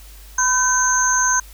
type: tone cluster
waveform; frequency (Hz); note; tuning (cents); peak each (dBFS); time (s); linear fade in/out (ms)
sine; 1004 / 1529 / 6230 / 6460; B5 / G6 / G8 / G#8; +28 / -44 / -12 / -49; -20; 0.38-1.4; 5
effects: added 50 Hz sine -39 dBFS peak until 1.53 s + white hiss -46 dBFS RMS until 1.53 s